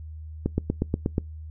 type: click train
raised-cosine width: 3 ms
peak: -10 dBFS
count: 7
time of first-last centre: 0.46-1.181 s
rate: 8.32 Hz
effects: noise-tail reverb RT60 0.2 s tail -25 dB re dry + added 78 Hz sine -36 dBFS peak until 1.5 s